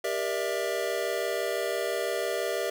square chord, E half-diminished seventh, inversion first, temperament just, 395.6 / 474.7 / 593.3 / 659.3 Hz, G4 / Bb4 / D5 / E5, +16 / +31 / +18 / 0 cents, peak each -34 dBFS, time 0.04-2.7 s, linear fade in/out 5 ms, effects none

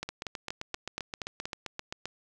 two click trains, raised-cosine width 0.2 ms, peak -17 / -18 dBFS, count 7 / 16, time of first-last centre 0.03-1.455 / 0.09-2.056 s, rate 4.21 / 7.63 Hz, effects none

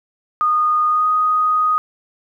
sine tone with pitch glide, 1229 to 1246.2 Hz, D#6 to D#6, -22 to +2 cents, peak -13 dBFS, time 0.41-1.78 s, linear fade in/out 0 ms, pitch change +24 cents, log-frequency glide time 0.88-1.07 s, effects 9-bit

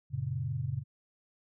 sine chord, F# major, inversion none, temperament equal with one note detuned, 93.09 / 116.54 / 138.59 Hz, F#2 / A#2 / C#3, +11 / 0 / 0 cents, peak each -39 / -35 / -34 dBFS, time 0.1-0.84 s, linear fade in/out 50 ms, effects none

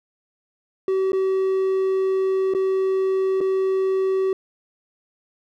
triangle tone with dropouts, 381.4 Hz, G4, 47 cents flat, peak -16 dBFS, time 0.88-4.33 s, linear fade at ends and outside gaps 2 ms, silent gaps 1.12-1.131 / 2.538-2.548 / 3.406-3.411 s, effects none

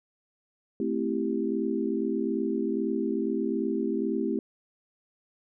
sine chord, A minor seventh, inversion none, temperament equal, 220 / 261.6 / 329.6 / 392 Hz, A3 / C4 / E4 / G4, 0 / 0 / 0 / 0 cents, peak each -31 dBFS, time 0.8-4.39 s, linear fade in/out 2 ms, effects none

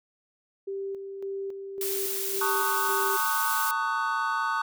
sine tone with tremolo, 392 Hz, G4, in tune, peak -30 dBFS, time 0.67-3.17 s, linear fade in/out 10 ms, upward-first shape square, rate 1.8 Hz, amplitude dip 45%
blue noise, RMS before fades -31 dBFS, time 1.81-3.71 s, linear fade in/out 2 ms
triangle chord, D# half-diminished seventh, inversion second, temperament just, 896 / 1120.1 / 1244.5 / 1493.4 Hz, A5 / C#6 / D#6 / F#6, +31 / +18 / 0 / +16 cents, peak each -29 dBFS, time 2.41-4.62 s, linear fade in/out 5 ms
effects none

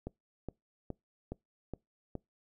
click train, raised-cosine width 2 ms, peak -25 dBFS, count 6, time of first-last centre 0.07-2.153 s, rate 2.4 Hz, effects noise-tail reverb RT60 0.2 s tail -25 dB re dry

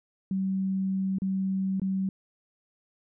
sine tone with dropouts, 191.3 Hz, G3, 42 cents flat, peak -25 dBFS, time 0.31-2.09 s, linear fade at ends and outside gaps 2 ms, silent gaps 1.185-1.219 / 1.798-1.817 s, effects none

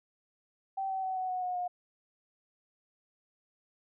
sine tone with pitch steps, 774 / 764.2 / 754.6 / 745 / 735.6 / 726.4 / 717.2 Hz, G5 / G5 / F#5 / F#5 / F#5 / F#5 / F5, -22 / -44 / +34 / +12 / -10 / -32 / +46 cents, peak -31 dBFS, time 0.77-1.68 s, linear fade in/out 10 ms, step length 130 ms, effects none

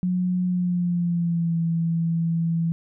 sine tone with pitch glide, 181.1 to 166.07 Hz, F#3 to E3, -37 to +13 cents, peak -20 dBFS, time 0.03-2.72 s, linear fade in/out 0 ms, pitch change -150 cents, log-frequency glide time 0.46-1.58 s, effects none

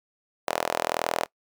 sawtooth tone with high-pass filter, 41.2 Hz, E1, in tune, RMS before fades -28 dBFS, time 0.47-1.26 s, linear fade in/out 10 ms, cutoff 640 Hz, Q 2.2, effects noise-tail reverb RT60 0.1 s tail -22 dB re dry

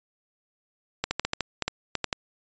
clicks, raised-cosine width 0.2 ms, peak -8 dBFS, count 11, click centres 1.04 / 1.11 / 1.196 / 1.25 / 1.334 / 1.407 / 1.623 / 1.68 / 1.953 / 2.043 / 2.128 s, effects resampled to 16000 Hz

